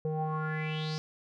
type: tone with low-pass filter sweep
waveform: square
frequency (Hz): 155.56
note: D#3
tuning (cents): 0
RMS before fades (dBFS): -33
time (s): 0.05-0.98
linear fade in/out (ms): 0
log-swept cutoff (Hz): 520 to 5300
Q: 6.1
effects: none